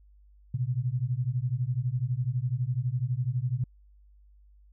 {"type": "beating tone pair", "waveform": "sine", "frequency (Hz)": [119.1, 131.1], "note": ["A#2", "C3"], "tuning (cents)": [38, 4], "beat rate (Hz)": 12, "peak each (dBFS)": -29, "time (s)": [0.54, 3.64], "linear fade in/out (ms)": 5, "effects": ["added 50 Hz sine -54 dBFS peak until 4.72 s"]}